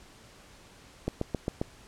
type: click train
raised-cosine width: 2 ms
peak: -15 dBFS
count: 5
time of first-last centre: 1.08-1.615 s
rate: 7.48 Hz
effects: pink hiss -54 dBFS RMS until 1.87 s + low-pass 9000 Hz 12 dB/octave